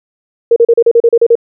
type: tone bursts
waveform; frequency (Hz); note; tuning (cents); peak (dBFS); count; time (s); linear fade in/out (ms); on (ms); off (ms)
sine; 466.2; A#4; 0; -3; 10; 0.51-1.354; 5; 52; 36
effects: none